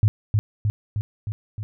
sine tone with echo, 105.2 Hz, G#2, 23 cents sharp, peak -12 dBFS, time 0.03-0.08 s, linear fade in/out 0 ms, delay 310 ms, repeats 5, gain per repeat -3 dB, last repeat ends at 1.63 s, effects none

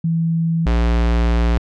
sine / square tone pair in turn, 164.81 / 58.12 Hz, E3 / A#1, 0 / -4 cents, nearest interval octave + tritone, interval 1804 cents, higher first, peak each -15 / -14 dBFS, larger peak second, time 0.04-0.66 / 0.66-1.58 s, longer second, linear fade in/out 5 ms, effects low-pass 4000 Hz 12 dB/octave

